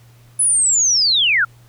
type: linear sweep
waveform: sine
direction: down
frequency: 10270 to 1309 Hz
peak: -12 dBFS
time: 0.39-1.45 s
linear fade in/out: 10 ms
effects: added 119 Hz sine -45 dBFS peak until 1.68 s + pink hiss -54 dBFS RMS until 1.68 s